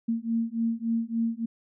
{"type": "beating tone pair", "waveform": "sine", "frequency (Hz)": [227.3, 230.8], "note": ["A#3", "A#3"], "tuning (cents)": [-43, -17], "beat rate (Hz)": 3.5, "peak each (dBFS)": -28, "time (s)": [0.08, 1.46], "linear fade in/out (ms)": 10, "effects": []}